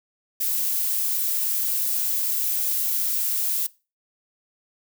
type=noise; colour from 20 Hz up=violet; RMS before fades=-24 dBFS; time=0.4-3.67 s; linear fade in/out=10 ms; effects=noise-tail reverb RT60 0.3 s tail -21 dB re dry